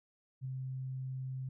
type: tone with ADSR envelope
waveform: sine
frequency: 130.81 Hz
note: C3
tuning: in tune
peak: -35 dBFS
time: 0.41-1.49 s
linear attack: 40 ms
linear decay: 3 ms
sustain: -2 dB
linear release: 5 ms
effects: none